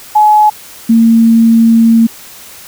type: tone pair in turn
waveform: sine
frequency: 848 / 228 Hz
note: G#5 / A#3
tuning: +36 / -38 cents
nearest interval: octave + major seventh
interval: 2274 cents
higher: first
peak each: -3 dBFS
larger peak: neither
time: 0.15-0.5 / 0.89-2.07 s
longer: second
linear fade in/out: 10 ms
effects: white hiss -33 dBFS RMS until 2.67 s